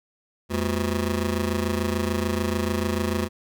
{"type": "ring-modulated tone", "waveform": "20% pulse", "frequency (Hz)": 146.83, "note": "D3", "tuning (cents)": 0, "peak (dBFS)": -15, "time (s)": [0.49, 3.29], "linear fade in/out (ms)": 50, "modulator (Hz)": 60, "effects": []}